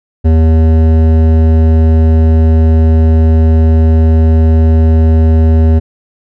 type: tone with hard clipping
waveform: triangle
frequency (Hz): 80.1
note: E2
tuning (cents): -49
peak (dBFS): -6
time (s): 0.24-5.8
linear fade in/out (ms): 20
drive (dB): 17
effects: none